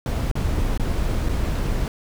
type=noise with dropouts; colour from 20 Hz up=brown; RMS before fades=-22 dBFS; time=0.06-1.88 s; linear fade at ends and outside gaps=1 ms; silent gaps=0.314-0.354 / 0.776-0.797 / 1.288-1.292 s; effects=none